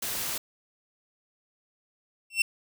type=noise; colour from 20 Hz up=white; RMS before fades=-32 dBFS; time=0.02-0.38 s; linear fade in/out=5 ms
type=tone with exponential growth; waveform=40% pulse; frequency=2700 Hz; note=E7; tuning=41 cents sharp; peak=-15 dBFS; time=2.3-2.42 s; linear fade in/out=5 ms; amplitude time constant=25 ms
effects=none